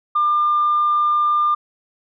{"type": "tone", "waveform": "sine", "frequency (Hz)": 1199, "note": "D6", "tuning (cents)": 36, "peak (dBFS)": -13, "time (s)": [0.15, 1.55], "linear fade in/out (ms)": 10, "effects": ["tanh soft clip ceiling -10 dBFS"]}